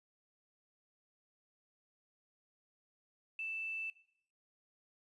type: tone with quantisation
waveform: sine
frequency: 2648 Hz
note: E7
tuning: 7 cents sharp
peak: -38 dBFS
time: 3.39-3.9 s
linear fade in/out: 2 ms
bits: 11
effects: noise-tail reverb RT60 0.7 s tail -18 dB re dry + resampled to 24000 Hz